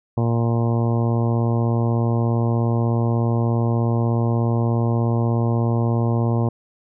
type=harmonic tone; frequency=116.7 Hz; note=A#2; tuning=2 cents sharp; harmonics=1 / 2 / 3 / 4 / 5 / 6 / 7 / 8 / 9; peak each=-18 / -24 / -28 / -30 / -32 / -34 / -35 / -36 / -37 dBFS; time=0.17-6.49 s; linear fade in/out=5 ms; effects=none